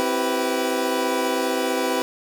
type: chord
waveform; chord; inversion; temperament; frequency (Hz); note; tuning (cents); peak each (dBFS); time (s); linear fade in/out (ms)
25% pulse; C major seventh; none; equal with one note detuned; 261.6 / 329.6 / 384.8 / 493.9; C4 / E4 / G4 / B4; 0 / 0 / -32 / 0; -23 / -25 / -23 / -21; 0-2.02; 0
effects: none